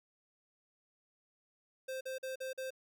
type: tone bursts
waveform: square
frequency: 523.3 Hz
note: C5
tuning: in tune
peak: -39 dBFS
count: 5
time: 1.88-2.706 s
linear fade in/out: 10 ms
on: 130 ms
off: 44 ms
effects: none